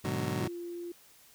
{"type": "chord", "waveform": "25% pulse", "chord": "G# half-diminished seventh", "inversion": "none", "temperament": "just", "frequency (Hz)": [103.83, 124.59, 149.51, 186.89], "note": ["G#2", "B2", "D3", "F#3"], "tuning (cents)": [0, 16, 31, 18], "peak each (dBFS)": -33, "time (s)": [0.04, 0.48], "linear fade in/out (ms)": 10}
{"type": "tone", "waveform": "sine", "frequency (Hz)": 346.4, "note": "F4", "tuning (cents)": -14, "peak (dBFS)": -37, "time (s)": [0.4, 0.92], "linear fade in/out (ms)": 5}
{"effects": ["white hiss -59 dBFS RMS until 1.34 s"]}